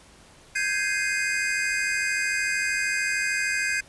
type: chord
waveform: square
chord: Ab major seventh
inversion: third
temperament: equal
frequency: 1568 / 1661.2 / 2093 / 2489 Hz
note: G6 / Ab6 / C7 / Eb7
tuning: 0 / 0 / 0 / 0 cents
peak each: -30 dBFS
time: 0.55-3.81 s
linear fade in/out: 10 ms
effects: pink hiss -52 dBFS RMS until 3.88 s + resampled to 24000 Hz

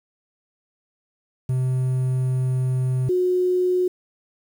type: tone pair in turn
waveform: triangle / sine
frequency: 128.6 / 363.7 Hz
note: C3 / F#4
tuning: -30 / -30 cents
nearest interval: octave + tritone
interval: 1800 cents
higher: second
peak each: -17 dBFS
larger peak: neither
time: 1.49-3.09 / 3.09-3.88 s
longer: first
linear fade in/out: 5 ms
effects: 8-bit

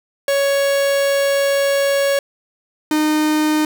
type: tone pair in turn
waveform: 45% pulse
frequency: 557 / 306.5 Hz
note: C#5 / D#4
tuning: +8 / -26 cents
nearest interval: minor seventh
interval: 1034 cents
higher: first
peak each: -14 dBFS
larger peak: neither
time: 0.28-2.19 / 2.91-3.65 s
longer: first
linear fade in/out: 2 ms
effects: none

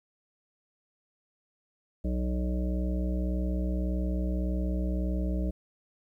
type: harmonic tone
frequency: 61.74 Hz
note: B1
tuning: in tune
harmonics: 1 / 3 / 5 / 7 / 9 / 10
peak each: -28 / -33 / -37 / -45 / -43 / -43 dBFS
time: 2.04-5.51 s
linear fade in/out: 10 ms
effects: 11-bit

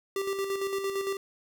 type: tone with tremolo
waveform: square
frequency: 392 Hz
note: G4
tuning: in tune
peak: -28 dBFS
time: 0.16-1.17 s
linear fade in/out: 2 ms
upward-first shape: square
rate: 8.8 Hz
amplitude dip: 45%
effects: none

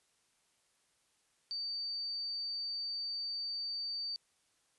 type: tone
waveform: sine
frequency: 4605 Hz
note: D8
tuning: 35 cents flat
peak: -36 dBFS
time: 1.51-4.16 s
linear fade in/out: 0 ms
effects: white hiss -74 dBFS RMS until 4.78 s + resampled to 24000 Hz

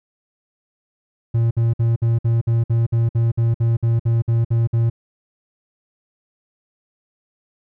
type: tone bursts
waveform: triangle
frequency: 115.7 Hz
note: A#2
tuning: 13 cents flat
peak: -12 dBFS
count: 16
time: 1.34-4.9 s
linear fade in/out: 10 ms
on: 170 ms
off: 56 ms
effects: none

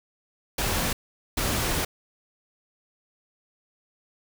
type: noise bursts at uneven times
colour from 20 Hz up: pink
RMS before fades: -26 dBFS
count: 2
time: 0.58-0.93 / 1.37-1.85 s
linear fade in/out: 5 ms
effects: none

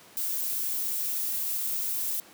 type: noise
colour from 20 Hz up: violet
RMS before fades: -30 dBFS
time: 0.17-2.2 s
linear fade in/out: 0 ms
effects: pink hiss -52 dBFS RMS until 2.33 s + high-pass 200 Hz 12 dB/octave

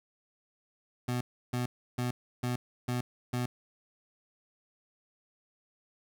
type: tone bursts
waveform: 25% pulse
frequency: 123.47 Hz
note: B2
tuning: in tune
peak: -26 dBFS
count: 6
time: 1.08-3.46 s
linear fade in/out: 5 ms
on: 130 ms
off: 320 ms
effects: none

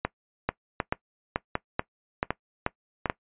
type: two click trains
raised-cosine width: 0.5 ms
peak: -9 / -10 dBFS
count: 7 / 5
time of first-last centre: 0.49-3.099 / 0.05-3.058 s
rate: 2.3 / 1.33 Hz
effects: noise-tail reverb RT60 0.1 s tail -20 dB re dry + resampled to 8000 Hz

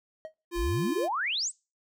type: tone with exponential decay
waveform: triangle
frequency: 630 Hz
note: D#5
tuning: 21 cents sharp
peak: -31 dBFS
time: 0.25-0.34 s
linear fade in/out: 0 ms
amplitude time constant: 18 ms
type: tone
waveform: square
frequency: 346.3 Hz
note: F4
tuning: 15 cents flat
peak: -30 dBFS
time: 0.51-1.09 s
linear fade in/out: 50 ms
type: exponential sweep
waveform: sine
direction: up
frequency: 36.71 to 8870 Hz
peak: -27 dBFS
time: 0.55-1.52 s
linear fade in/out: 50 ms
effects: noise-tail reverb RT60 0.3 s tail -25 dB re dry

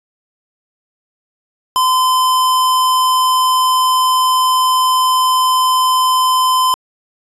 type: tone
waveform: square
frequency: 1025 Hz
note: C6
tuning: 36 cents flat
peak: -11 dBFS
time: 1.76-6.74 s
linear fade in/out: 0 ms
effects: resampled to 32000 Hz

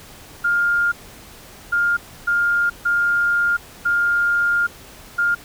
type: tone bursts at uneven times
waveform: sine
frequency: 1408 Hz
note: F6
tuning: 14 cents sharp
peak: -15 dBFS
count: 6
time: 0.44-0.92 / 1.72-1.97 / 2.27-2.7 / 2.85-3.57 / 3.85-4.67 / 5.18-5.35 s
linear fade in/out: 10 ms
effects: pink hiss -42 dBFS RMS until 5.44 s

